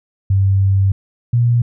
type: tone pair in turn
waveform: sine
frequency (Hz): 97.2 / 119.46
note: G2 / A#2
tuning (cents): -14 / +43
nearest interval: major third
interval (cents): 357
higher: second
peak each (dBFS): -10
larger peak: neither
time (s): 0.3-0.92 / 1.33-1.62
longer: first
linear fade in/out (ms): 5
effects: none